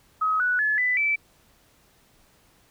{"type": "tone with pitch steps", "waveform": "sine", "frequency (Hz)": [1271, 1477, 1716.3, 1994.4, 2318], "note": ["D#6", "F#6", "A6", "B6", "D7"], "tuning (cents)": [36, -3, -44, 16, -23], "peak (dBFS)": -20, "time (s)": [0.21, 1.16], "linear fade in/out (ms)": 10, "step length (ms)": 190, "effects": ["pink hiss -60 dBFS RMS until 2.7 s"]}